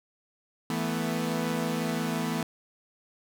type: chord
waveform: sawtooth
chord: E suspended fourth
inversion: none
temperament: equal with one note detuned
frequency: 164.81 / 221 / 246.9 Hz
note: E3 / A3 / B3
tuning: 0 / +8 / 0 cents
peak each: -28 dBFS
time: 0.7-2.43 s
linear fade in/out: 2 ms
effects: none